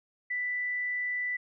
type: tone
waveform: sine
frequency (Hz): 1980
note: B6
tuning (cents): +4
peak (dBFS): -29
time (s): 0.3-1.37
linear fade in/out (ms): 10
effects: none